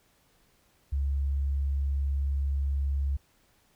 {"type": "tone", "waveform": "sine", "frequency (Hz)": 69.4, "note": "C#2", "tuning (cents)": 3, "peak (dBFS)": -25, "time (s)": [0.92, 3.17], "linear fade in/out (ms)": 10, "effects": ["pink hiss -66 dBFS RMS until 3.75 s"]}